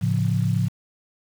sine chord, A augmented, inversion none, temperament equal, 110 / 138.59 / 174.61 Hz, A2 / C#3 / E#3, 0 / 0 / 0 cents, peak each -22 / -24 / -24 dBFS, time 0.01-0.69 s, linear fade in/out 20 ms, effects 7-bit

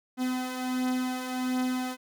45% pulse beating tone pair, 253.2 / 254.6 Hz, B3 / C4, +43 / -47 cents, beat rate 1.4 Hz, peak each -34 / -29 dBFS, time 0.17-1.97 s, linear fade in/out 50 ms, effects none

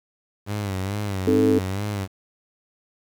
sawtooth tone with vibrato, 99.1 Hz, G2, 19 cents sharp, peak -21 dBFS, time 0.46-2.08 s, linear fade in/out 50 ms, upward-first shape sine, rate 2.3 Hz, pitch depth 96 cents each way
sine chord, A diminished, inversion first, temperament equal, 261.6 / 311.1 / 440 Hz, C4 / Eb4 / A4, 0 / 0 / 0 cents, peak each -19 / -23 / -19 dBFS, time 1.27-1.59 s, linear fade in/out 5 ms
effects 8-bit

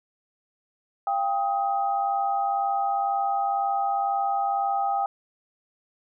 sine tone cluster, 691 / 793 / 1258 Hz, F5 / G5 / D#6, -19 / +20 / +19 cents, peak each -32 / -23 / -31 dBFS, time 1.07-5.06 s, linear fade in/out 2 ms, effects none

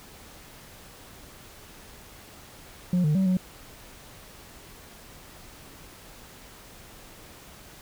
sine tone with pitch steps, 179.3 / 151 / 190.7 / 184.4 Hz, F3 / D3 / G3 / F#3, +46 / +48 / -47 / -6 cents, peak -17 dBFS, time 2.93-3.37 s, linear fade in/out 2 ms, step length 110 ms, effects tanh soft clip ceiling -19 dBFS + pink hiss -48 dBFS RMS until 7.81 s

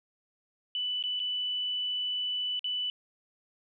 sine tone with dropouts, 2982 Hz, F#7, 13 cents sharp, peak -29 dBFS, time 0.75-2.9 s, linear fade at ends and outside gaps 1 ms, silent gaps 1.026-1.038 / 1.194-1.2 / 2.593-2.643 s, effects none

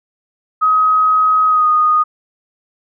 sine tone with pitch glide, 1265 to 1237.5 Hz, D#6 to D#6, +28 to -10 cents, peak -9 dBFS, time 0.61-2.04 s, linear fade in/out 20 ms, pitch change -38 cents, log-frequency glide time 1.47-1.67 s, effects none

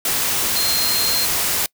sine tone in noise, 4186 Hz, C8, in tune, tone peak -20 dBFS, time 0.56-1.25 s, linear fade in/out 2 ms, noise white, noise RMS -20 dBFS, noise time 0.05-1.66 s, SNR -3 dB, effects noise-tail reverb RT60 0.1 s tail -25 dB re dry

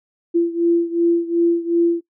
sine beating tone pair, 339.1 / 341.8 Hz, E4 / F4, +49 / -37 cents, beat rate 2.7 Hz, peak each -16 / -19 dBFS, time 0.34-2.01 s, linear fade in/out 20 ms, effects noise-tail reverb RT60 0.1 s tail -20 dB re dry

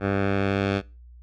10% pulse tone with low-pass filter sweep, 98.6 Hz, G2, 11 cents sharp, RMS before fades -24 dBFS, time 0-0.82 s, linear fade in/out 50 ms, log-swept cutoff 1700 to 3500 Hz, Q 1.2, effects noise-tail reverb RT60 0.3 s tail -22 dB re dry + added 60 Hz sine -44 dBFS peak until 1.22 s

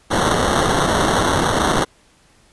violet noise with sample-and-hold, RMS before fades -17 dBFS, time 0.1-1.85 s, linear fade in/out 20 ms, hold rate 2450 Hz, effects pink hiss -54 dBFS RMS until 2.52 s + resampled to 24000 Hz

